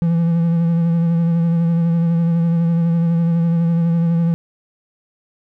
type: tone with vibrato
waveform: triangle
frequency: 167.9 Hz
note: E3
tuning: 32 cents sharp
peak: -11 dBFS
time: 0.02-4.34 s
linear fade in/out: 0 ms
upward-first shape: sine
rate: 12 Hz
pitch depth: 27 cents each way
effects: none